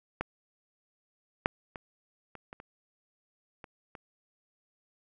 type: clicks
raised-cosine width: 0.5 ms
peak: -16 / -9 / -25 / -29 / -28 / -30 / -29 / -29 dBFS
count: 8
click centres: 0.21 / 1.459 / 1.758 / 2.353 / 2.529 / 2.601 / 3.642 / 3.952 s
effects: none